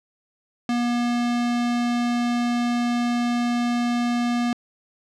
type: tone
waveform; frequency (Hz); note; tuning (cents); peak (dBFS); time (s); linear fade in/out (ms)
square; 240.1; B3; -49; -21; 0.69-4.53; 2
effects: low-pass 6000 Hz 12 dB/octave